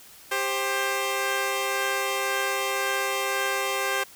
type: tone pair together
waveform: 10% pulse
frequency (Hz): 395.3 / 527.7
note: G4 / C5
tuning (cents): +15 / +15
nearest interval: perfect fourth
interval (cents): 500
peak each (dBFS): -19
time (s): 0.31-4.04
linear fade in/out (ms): 10
effects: white hiss -49 dBFS RMS until 4.15 s